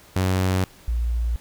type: tone pair in turn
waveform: sawtooth / sine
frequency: 93.3 / 58.41 Hz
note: F#2 / A#1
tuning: +15 / +4 cents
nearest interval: minor sixth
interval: 811 cents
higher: first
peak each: -15 / -20 dBFS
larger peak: first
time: 0.16-0.64 / 0.88-1.36 s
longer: neither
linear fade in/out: 0 ms
effects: pink hiss -50 dBFS RMS until 1.4 s